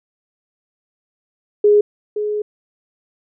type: tone pair in turn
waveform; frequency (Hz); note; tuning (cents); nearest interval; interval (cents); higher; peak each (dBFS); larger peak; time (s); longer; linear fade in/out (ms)
sine; 415.3 / 420.1; G#4 / G#4; 0 / +20; unison; 20; second; -8 / -18; first; 1.64-1.81 / 2.16-2.42; second; 5
effects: none